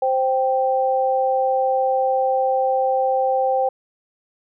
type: tone pair together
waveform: sine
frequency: 523.3 / 782.9 Hz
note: C5 / G5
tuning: 0 / -2 cents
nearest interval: perfect fifth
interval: 698 cents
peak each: -19 dBFS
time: 0.02-3.69 s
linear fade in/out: 5 ms
effects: none